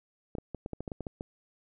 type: clicks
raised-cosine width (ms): 2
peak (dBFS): -23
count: 11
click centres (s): 0.352 / 0.384 / 0.547 / 0.661 / 0.733 / 0.806 / 0.878 / 0.918 / 1.007 / 1.068 / 1.209
effects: none